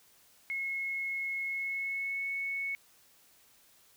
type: tone with pitch glide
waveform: sine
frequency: 2174 to 2209 Hz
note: C#7 to C#7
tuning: -34 to -7 cents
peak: -32 dBFS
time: 0.5-2.75 s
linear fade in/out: 0 ms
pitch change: +27 cents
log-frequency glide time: 1.45-2.29 s
effects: white hiss -63 dBFS RMS until 3.96 s